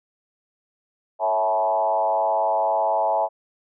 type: tone with frequency modulation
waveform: sine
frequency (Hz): 758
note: F#5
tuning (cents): +42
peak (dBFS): -18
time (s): 1.19-3.29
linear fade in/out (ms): 50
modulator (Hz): 102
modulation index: 1.8
effects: none